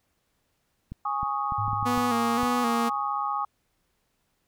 clicks, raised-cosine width 5 ms, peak -24 dBFS, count 8, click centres 0.92 / 1.231 / 1.522 / 1.68 / 1.732 / 1.828 / 1.977 / 2.432 s
sine chord, Ab suspended fourth, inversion none, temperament equal with one note detuned, 826.8 / 1108.7 / 1244.5 Hz, Ab5 / Db6 / Eb6, -8 / 0 / 0 cents, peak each -30 dBFS, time 1.05-3.45 s, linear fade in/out 5 ms
sine tone with exponential decay, 105.8 Hz, G#2, 33 cents sharp, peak -28 dBFS, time 1.58-3.1 s, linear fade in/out 5 ms, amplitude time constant 330 ms
sawtooth tone with vibrato, 239.4 Hz, A#3, 46 cents sharp, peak -21 dBFS, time 1.85-2.9 s, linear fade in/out 20 ms, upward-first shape square, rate 1.9 Hz, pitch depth 43 cents each way
effects pink hiss -73 dBFS RMS until 4.47 s

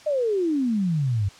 sine exponential sweep, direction down, 622.3 to 94 Hz, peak -20 dBFS, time 0.06-1.29 s, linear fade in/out 10 ms, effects white hiss -48 dBFS RMS until 1.39 s + low-pass 6000 Hz 12 dB/octave

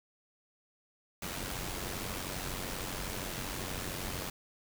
pink noise with amplitude modulation, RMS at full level -36 dBFS, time 1.22-4.3 s, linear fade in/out 5 ms, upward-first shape sine, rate 92.7 Hz, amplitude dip 55%, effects none

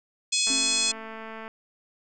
harmonic tone, 846 Hz, G#5, 32 cents sharp, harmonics 3 / 4 / 5 / 6 / 7 / 8 / 9 / 10, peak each -30 / -29 / -29 / -30 / -33 / -31 / -31 / -32 dBFS, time 0.32-0.92 s, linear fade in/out 10 ms
click train, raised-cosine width 0.5 ms, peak -25 dBFS, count 225, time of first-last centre 0.47-1.479 s, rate 222 Hz
sine tone with exponential decay, 270.6 Hz, C#4, 42 cents flat, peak -29 dBFS, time 0.5-1.33 s, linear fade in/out 2 ms, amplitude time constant 180 ms
effects none

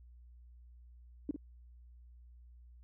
sine tone with echo, 291.4 Hz, D4, 13 cents flat, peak -31 dBFS, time 1.29-1.31 s, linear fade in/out 2 ms, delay 52 ms, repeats 1, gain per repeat -8 dB, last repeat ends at 1.362 s, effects added 60 Hz sine -54 dBFS peak until 2.83 s

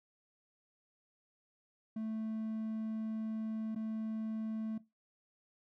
triangle tone with dropouts, 220 Hz, A3, in tune, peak -34 dBFS, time 1.96-4.78 s, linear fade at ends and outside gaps 5 ms, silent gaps 3.749-3.759 s, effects noise-tail reverb RT60 0.2 s tail -17 dB re dry

